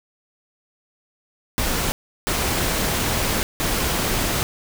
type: noise bursts at uneven times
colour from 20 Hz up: pink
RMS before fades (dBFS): -22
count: 3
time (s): 1.58-1.92 / 2.27-3.43 / 3.6-4.43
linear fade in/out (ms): 0
effects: none